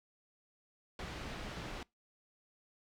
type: low-pass noise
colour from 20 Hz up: pink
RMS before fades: -44 dBFS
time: 0.99-1.83 s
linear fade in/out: 2 ms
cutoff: 4000 Hz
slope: 12 dB/octave
effects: noise-tail reverb RT60 0.2 s tail -24 dB re dry